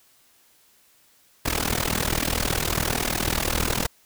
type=noise with amplitude modulation; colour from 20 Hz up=pink; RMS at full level=-21 dBFS; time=1.45-3.87 s; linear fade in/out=10 ms; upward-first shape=sine; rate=40 Hz; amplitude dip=90%; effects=white hiss -59 dBFS RMS until 4.05 s